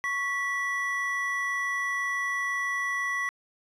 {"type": "tone pair together", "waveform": "triangle", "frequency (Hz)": [1112, 1958], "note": ["C#6", "B6"], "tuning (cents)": [5, -15], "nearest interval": "minor seventh", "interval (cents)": 980, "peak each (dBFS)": [-31, -26], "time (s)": [0.04, 3.29], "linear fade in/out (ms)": 0, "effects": ["resampled to 32000 Hz"]}